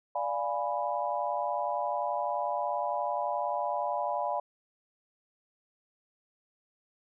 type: chord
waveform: sine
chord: D diminished seventh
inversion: none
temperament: equal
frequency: 587.3 / 698.5 / 830.6 / 987.8 Hz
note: D5 / F5 / Ab5 / Cb6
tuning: 0 / 0 / 0 / 0 cents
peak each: -34 dBFS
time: 0.15-4.4 s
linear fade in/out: 5 ms
effects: none